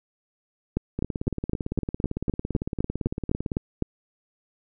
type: two click trains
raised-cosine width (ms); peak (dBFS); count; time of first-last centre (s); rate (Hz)
3; -15 / -10; 46 / 13; 0.99-3.518 / 0.77-3.823; 17.8 / 3.93
effects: none